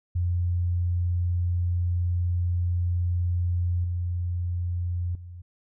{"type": "tone with level steps", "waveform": "sine", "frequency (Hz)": 87.9, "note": "F2", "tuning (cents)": 12, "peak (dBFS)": [-22, -25, -38], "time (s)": [0.15, 5.42], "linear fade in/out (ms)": 10, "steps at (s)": [3.84, 5.15], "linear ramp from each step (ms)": 2, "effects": []}